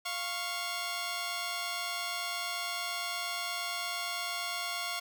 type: tone pair together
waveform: 10% pulse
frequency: 697.1 / 1100 Hz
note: F5 / C#6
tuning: -3 / -14 cents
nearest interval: minor sixth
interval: 789 cents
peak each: -28 dBFS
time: 0.05-5 s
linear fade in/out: 10 ms
effects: none